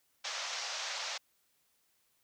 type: band-pass noise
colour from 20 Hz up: white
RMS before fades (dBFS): -39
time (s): 0.24-1.18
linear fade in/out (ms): 10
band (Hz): 530 to 6400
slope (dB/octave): 48
effects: white hiss -74 dBFS RMS until 2.23 s